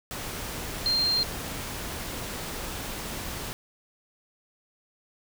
sine tone in noise, 4186 Hz, C8, in tune, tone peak -22 dBFS, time 0.86-1.23 s, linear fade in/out 0 ms, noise pink, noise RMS -35 dBFS, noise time 0.11-3.53 s, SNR +10 dB, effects none

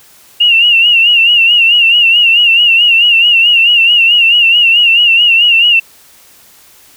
sine tone with vibrato, 2794 Hz, F7, in tune, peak -4 dBFS, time 0.4-5.8 s, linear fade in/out 10 ms, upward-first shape sine, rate 4.6 Hz, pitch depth 77 cents each way, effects white hiss -42 dBFS RMS until 6.96 s

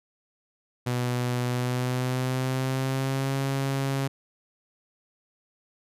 sawtooth tone with pitch glide, 123.47 to 136.21 Hz, B2 to C#3, 0 to -30 cents, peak -21 dBFS, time 0.86-4.08 s, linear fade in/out 10 ms, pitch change +170 cents, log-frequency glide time 1.48-3.38 s, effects resampled to 32000 Hz

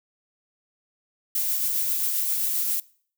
violet noise with tremolo, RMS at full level -24 dBFS, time 1.35-2.8 s, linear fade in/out 2 ms, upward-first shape sine, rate 7.5 Hz, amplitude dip 25%, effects noise-tail reverb RT60 0.5 s tail -22 dB re dry

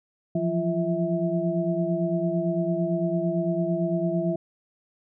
sine tone cluster, 168.9 / 177.8 / 341.7 / 652 Hz, E3 / F3 / F4 / E5, +42 / +31 / -38 / -19 cents, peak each -28 dBFS, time 0.35-4.36 s, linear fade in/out 5 ms, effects none

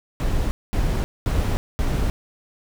brown noise bursts, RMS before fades -21 dBFS, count 4, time 0.2-2.1 s, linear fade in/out 0 ms, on 310 ms, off 220 ms, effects none

